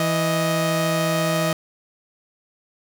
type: tone pair together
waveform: sawtooth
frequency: 164.81 / 625.1 Hz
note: E3 / D#5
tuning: 0 / +8 cents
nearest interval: octave + major seventh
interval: 2308 cents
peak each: -18 dBFS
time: 0-1.53 s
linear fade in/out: 2 ms
effects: none